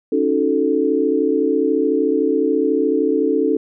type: chord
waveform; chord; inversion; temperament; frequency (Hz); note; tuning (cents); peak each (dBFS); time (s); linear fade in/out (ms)
sine; D# half-diminished seventh; third; equal; 277.2 / 311.1 / 370 / 440; C#4 / D#4 / F#4 / A4; 0 / 0 / 0 / 0; -20 / -20 / -23 / -18; 0.12-3.57; 5
effects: none